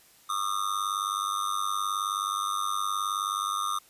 square tone with amplitude modulation, 1216 Hz, D#6, 40 cents flat, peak -24 dBFS, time 0.29-3.79 s, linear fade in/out 10 ms, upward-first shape sine, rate 99.1 Hz, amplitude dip 95%, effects white hiss -58 dBFS RMS until 3.89 s + resampled to 32000 Hz

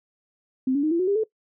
sine tone with pitch steps, 260.3 / 283.9 / 309.6 / 337.6 / 368.1 / 401.4 / 437.8 Hz, C4 / C#4 / D#4 / E4 / F#4 / G4 / A4, -9 / +41 / -9 / +41 / -9 / +41 / -9 cents, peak -19 dBFS, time 0.67-1.237 s, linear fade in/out 5 ms, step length 81 ms, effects noise-tail reverb RT60 0.1 s tail -20 dB re dry

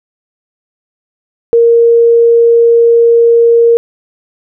sine tone, 466.2 Hz, A#4, in tune, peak -3 dBFS, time 1.53-3.77 s, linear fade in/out 0 ms, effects none

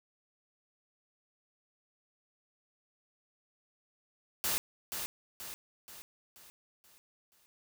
white noise with echo, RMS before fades -32 dBFS, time 4.44-4.58 s, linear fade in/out 0 ms, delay 480 ms, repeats 6, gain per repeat -6 dB, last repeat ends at 7.46 s, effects none

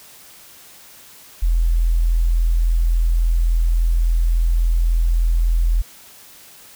sine tone, 41.78 Hz, E1, 24 cents sharp, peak -13 dBFS, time 1.42-5.82 s, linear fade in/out 10 ms, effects white hiss -44 dBFS RMS until 6.75 s

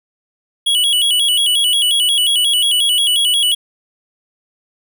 square tone with vibrato, 3136 Hz, G7, in tune, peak -12 dBFS, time 0.66-3.55 s, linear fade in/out 10 ms, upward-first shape square, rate 5.6 Hz, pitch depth 100 cents each way, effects none

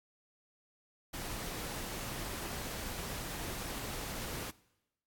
pink noise, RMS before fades -41 dBFS, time 1.13-4.51 s, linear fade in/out 10 ms, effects noise-tail reverb RT60 0.9 s tail -21 dB re dry + AAC 64 kbps

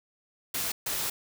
white noise bursts at uneven times, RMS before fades -31 dBFS, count 2, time 0.54-0.72 / 0.86-1.1 s, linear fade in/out 5 ms, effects none

